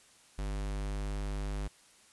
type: tone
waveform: square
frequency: 50.2 Hz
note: G1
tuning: 42 cents sharp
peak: -34 dBFS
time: 0.38-1.68 s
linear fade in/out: 10 ms
effects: white hiss -61 dBFS RMS until 2.12 s + resampled to 24000 Hz